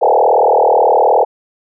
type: tone with frequency modulation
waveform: sine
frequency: 661 Hz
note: E5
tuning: 5 cents sharp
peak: -7 dBFS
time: 0.01-1.25 s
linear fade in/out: 20 ms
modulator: 38.9 Hz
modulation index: 5.6
effects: none